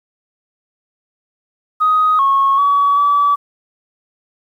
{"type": "tone with pitch steps", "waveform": "sine", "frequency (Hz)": [1252, 1095, 1134, 1149], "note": ["D#6", "C#6", "C#6", "D6"], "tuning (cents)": [10, -22, 39, -38], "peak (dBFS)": -9, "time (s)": [1.8, 3.36], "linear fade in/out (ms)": 20, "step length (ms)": 390, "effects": ["tanh soft clip ceiling -5 dBFS", "8-bit"]}